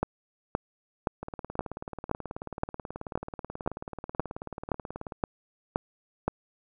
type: two click trains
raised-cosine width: 1 ms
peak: -11 / -22 dBFS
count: 13 / 73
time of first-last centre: 0.03-6.28 / 1.23-5.122 s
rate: 1.92 / 18.5 Hz
effects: none